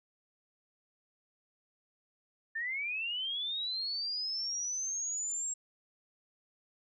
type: linear sweep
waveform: sine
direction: up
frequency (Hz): 1760 to 7600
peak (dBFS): -33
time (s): 2.55-5.54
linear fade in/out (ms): 10
effects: none